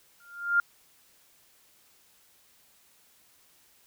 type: tone with exponential growth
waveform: sine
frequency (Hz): 1400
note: F6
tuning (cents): +4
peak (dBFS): -17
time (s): 0.2-0.6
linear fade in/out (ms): 2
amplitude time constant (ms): 86
effects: white hiss -62 dBFS RMS until 3.86 s